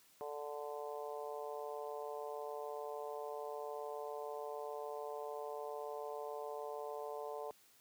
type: harmonic tone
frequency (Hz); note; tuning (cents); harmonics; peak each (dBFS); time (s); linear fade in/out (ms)
146.83; D3; 0; 3 / 4 / 5 / 6 / 7; -45 / -47 / -49 / -51 / -52; 0.21-7.51; 0
effects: white hiss -67 dBFS RMS until 7.8 s + high-pass 80 Hz 12 dB/octave